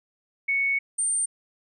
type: tone pair in turn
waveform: sine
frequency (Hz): 2217 / 8868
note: C#7 / C#9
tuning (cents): 0 / 0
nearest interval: 2 octaves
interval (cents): 2400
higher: second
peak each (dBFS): -21 / -22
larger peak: first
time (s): 0.48-0.79 / 0.98-1.26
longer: first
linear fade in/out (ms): 10
effects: none